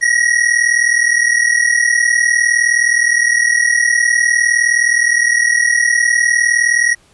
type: tone pair together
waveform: square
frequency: 1881 / 1920.5 Hz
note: A#6 / B6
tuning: +15 / -49 cents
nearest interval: unison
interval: 36 cents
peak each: -14 dBFS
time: 0.01-6.95 s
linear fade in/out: 20 ms
effects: pink hiss -51 dBFS RMS until 7.13 s + resampled to 24000 Hz